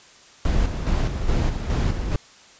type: noise with tremolo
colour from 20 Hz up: brown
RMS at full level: -20 dBFS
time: 0.45-2.16 s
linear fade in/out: 2 ms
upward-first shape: square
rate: 2.4 Hz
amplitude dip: 50%
effects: white hiss -49 dBFS RMS until 2.59 s + resampled to 16000 Hz